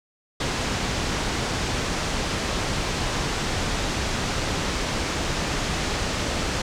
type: low-pass noise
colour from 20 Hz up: pink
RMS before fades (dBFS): -26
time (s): 0.4-6.62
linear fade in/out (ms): 5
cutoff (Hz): 7200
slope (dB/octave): 24
effects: none